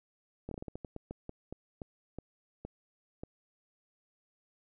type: slowing click train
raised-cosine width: 2 ms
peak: -27 dBFS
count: 16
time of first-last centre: 0.49-3.235 s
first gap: 23 ms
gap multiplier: 1.26
effects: none

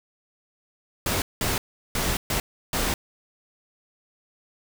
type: noise bursts at uneven times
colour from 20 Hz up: pink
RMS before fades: -25 dBFS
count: 5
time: 1.06-1.22 / 1.41-1.58 / 1.95-2.17 / 2.3-2.4 / 2.73-2.94 s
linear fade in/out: 2 ms
effects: none

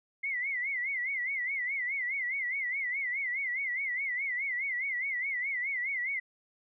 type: tone with vibrato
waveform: sine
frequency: 2080 Hz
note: C7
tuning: 11 cents flat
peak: -30 dBFS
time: 0.23-6.2 s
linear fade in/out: 10 ms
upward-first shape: sine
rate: 4.8 Hz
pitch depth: 130 cents each way
effects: none

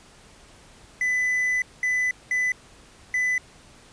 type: tone bursts at uneven times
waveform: triangle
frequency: 2000 Hz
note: B6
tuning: 21 cents sharp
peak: -19 dBFS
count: 4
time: 1.01-1.62 / 1.83-2.11 / 2.31-2.52 / 3.14-3.38 s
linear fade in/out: 2 ms
effects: pink hiss -51 dBFS RMS until 3.92 s + resampled to 22050 Hz

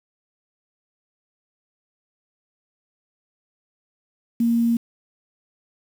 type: tone with quantisation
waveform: sine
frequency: 233.1 Hz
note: A#3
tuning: in tune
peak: -16 dBFS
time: 4.4-4.77 s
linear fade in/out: 5 ms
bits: 7
effects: none

